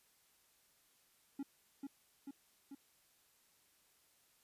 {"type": "tone with echo", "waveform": "triangle", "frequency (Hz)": 277.2, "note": "C#4", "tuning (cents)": 0, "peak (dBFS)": -37, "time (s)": [1.39, 1.43], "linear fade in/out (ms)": 5, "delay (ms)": 440, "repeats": 3, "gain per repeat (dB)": -3, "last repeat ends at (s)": 2.75, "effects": ["white hiss -72 dBFS RMS until 4.43 s", "resampled to 32000 Hz"]}